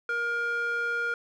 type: tone with band-pass filter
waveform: square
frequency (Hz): 471.3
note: A#4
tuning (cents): +19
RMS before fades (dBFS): -29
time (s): 0.09-1.14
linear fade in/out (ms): 2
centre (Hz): 1400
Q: 3.3
effects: none